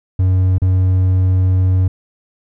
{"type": "tone with dropouts", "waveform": "triangle", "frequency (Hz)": 92.9, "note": "F#2", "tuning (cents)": 7, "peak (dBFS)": -8, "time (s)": [0.19, 1.88], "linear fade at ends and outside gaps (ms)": 5, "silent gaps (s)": [0.583, 0.618], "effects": []}